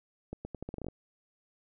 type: accelerating click train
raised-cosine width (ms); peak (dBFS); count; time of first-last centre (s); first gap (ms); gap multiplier
2; -25; 11; 0.33-0.885; 120; 0.81
effects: none